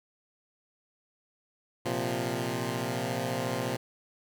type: chord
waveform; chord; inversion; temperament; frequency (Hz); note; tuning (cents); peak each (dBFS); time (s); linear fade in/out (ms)
10% pulse; Bb suspended second; none; equal; 116.54 / 130.81 / 174.61; Bb2 / C3 / F3; 0 / 0 / 0; -25 / -25 / -28; 1.85-3.77; 10
effects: none